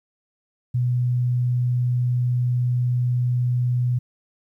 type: tone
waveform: sine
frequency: 123.47 Hz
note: B2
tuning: in tune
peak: -18 dBFS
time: 0.74-3.99 s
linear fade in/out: 10 ms
effects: 10-bit